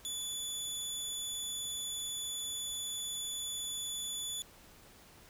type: tone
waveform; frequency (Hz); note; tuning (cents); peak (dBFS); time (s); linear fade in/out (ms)
20% pulse; 3458; A7; -31; -31; 0.05-4.42; 0
effects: pink hiss -58 dBFS RMS until 5.29 s